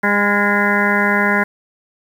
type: harmonic tone with a mistuned harmonic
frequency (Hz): 203.6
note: G#3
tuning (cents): -34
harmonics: 1 / 2 / 3 / 4 / 5 / 7 / 8 / 9 / 10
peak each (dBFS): -19 / -23 / -24 / -24 / -22 / -20 / -20 / -22 / -22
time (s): 0.03-1.44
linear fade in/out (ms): 10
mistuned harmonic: 8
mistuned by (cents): +32
effects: 7-bit